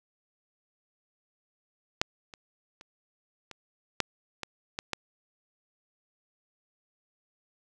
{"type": "clicks", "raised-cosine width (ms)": 0.2, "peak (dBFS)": [-6, -27, -30, -25, -7, -17, -15, -12], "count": 8, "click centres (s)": [2.015, 2.338, 2.811, 3.513, 4.003, 4.433, 4.789, 4.933], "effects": []}